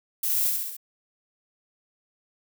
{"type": "noise with echo", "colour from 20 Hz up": "violet", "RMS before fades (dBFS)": -26, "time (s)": [0.23, 0.5], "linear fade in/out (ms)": 5, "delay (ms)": 67, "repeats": 4, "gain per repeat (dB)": -3, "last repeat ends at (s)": 0.768, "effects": []}